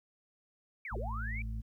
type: linear two-way sweep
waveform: sine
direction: down then up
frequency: 2378 to 338.6 to 2378 Hz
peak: -39 dBFS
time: 0.85-1.42 s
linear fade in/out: 2 ms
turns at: 0.97 s
type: harmonic tone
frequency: 55 Hz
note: A1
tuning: in tune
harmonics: 1 / 2 / 4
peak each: -36 / -42 / -48 dBFS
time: 0.91-1.62 s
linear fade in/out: 20 ms
effects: 12-bit